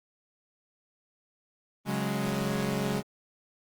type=chord; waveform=sawtooth; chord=C# suspended fourth; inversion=none; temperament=equal; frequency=138.59 / 185 / 207.7 Hz; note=C#3 / F#3 / G#3; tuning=0 / 0 / 0 cents; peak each=-29 / -29 / -27 dBFS; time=1.85-3.03 s; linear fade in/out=50 ms; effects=Opus 24 kbps